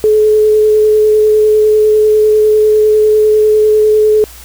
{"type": "tone with vibrato", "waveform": "sine", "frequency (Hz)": 428.2, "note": "A4", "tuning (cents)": -47, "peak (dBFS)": -5, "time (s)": [0.04, 4.24], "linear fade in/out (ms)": 0, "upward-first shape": "sine", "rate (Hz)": 10, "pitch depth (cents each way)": 10, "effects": ["added 60 Hz sine -35 dBFS peak until 4.44 s", "white hiss -35 dBFS RMS until 4.44 s"]}